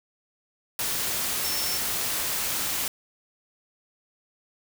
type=tone in noise; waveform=sine; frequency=5390 Hz; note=E8; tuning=38 cents sharp; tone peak=-31 dBFS; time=1.44-1.77 s; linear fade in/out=2 ms; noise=white; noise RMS=-28 dBFS; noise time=0.79-2.88 s; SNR=-6 dB; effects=none